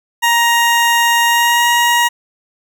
20% pulse tone with pitch glide, 939 to 949.9 Hz, A#5 to A#5, +12 to +32 cents, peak -5 dBFS, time 0.22-2.09 s, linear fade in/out 20 ms, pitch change +20 cents, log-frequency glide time 1.26-1.65 s, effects none

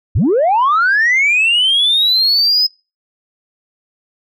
sine linear sweep, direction up, 61.74 to 5100 Hz, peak -8 dBFS, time 0.15-2.67 s, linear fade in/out 10 ms, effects noise-tail reverb RT60 0.3 s tail -26 dB re dry + tanh soft clip ceiling -7 dBFS

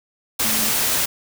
sine tone in noise, 220 Hz, A3, in tune, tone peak -29 dBFS, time 0.44-0.7 s, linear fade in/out 10 ms, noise white, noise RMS -20 dBFS, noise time 0.39-1.06 s, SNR -12 dB, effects none

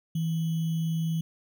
sine tone with sample-and-hold, 162.7 Hz, E3, 22 cents flat, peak -25 dBFS, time 0.15-1.21 s, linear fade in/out 5 ms, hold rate 3150 Hz, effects none

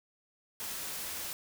white noise, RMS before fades -39 dBFS, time 0.6-1.33 s, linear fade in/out 0 ms, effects none

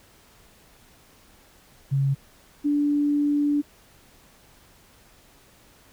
sine tone pair in turn, 137.4 / 291.1 Hz, C#3 / D4, -15 / -15 cents, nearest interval octave + minor second, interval 1300 cents, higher second, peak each -19 dBFS, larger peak neither, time 1.91-2.15 / 2.64-3.62 s, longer second, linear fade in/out 20 ms, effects pink hiss -55 dBFS RMS until 5.92 s

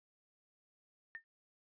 sine tone with exponential decay, 1815 Hz, A#6, 47 cents flat, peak -39 dBFS, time 1.15-1.24 s, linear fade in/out 0 ms, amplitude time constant 18 ms, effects resampled to 11025 Hz

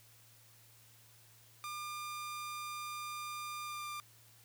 sawtooth tone with pitch glide, 1200 to 1192.4 Hz, D6 to D6, +37 to +26 cents, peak -37 dBFS, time 1.64-4 s, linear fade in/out 0 ms, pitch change -11 cents, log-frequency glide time 3.65-3.88 s, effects added 113 Hz sine -65 dBFS peak until 4.44 s + white hiss -63 dBFS RMS until 4.44 s

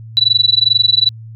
sine tone with amplitude modulation, 3951 Hz, B7, in tune, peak -5 dBFS, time 0.17-1.09 s, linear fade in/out 0 ms, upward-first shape sine, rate 22.4 Hz, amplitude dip 100%, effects added 112 Hz sine -30 dBFS peak until 1.35 s

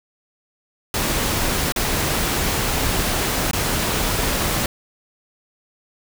pink noise with dropouts, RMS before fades -21 dBFS, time 0.94-4.66 s, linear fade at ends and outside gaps 2 ms, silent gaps 1.722-1.761 / 3.512-3.532 s, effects none

